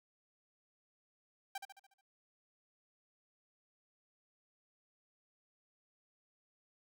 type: tone with echo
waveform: sawtooth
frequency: 785 Hz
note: G5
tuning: 2 cents sharp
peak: -35 dBFS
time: 1.55-1.58 s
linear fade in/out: 5 ms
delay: 72 ms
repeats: 6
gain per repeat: -6 dB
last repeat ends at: 2.012 s
effects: none